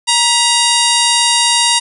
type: harmonic tone with a mistuned harmonic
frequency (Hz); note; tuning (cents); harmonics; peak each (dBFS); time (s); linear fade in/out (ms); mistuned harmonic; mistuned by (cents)
942; A#5; +18; 1 / 2 / 3 / 4 / 5 / 6 / 7 / 8 / 9 / 10; -17 / -22 / -17 / -16 / -18 / -22 / -22 / -21 / -22 / -19; 0.07-1.8; 20; 2; +70
effects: none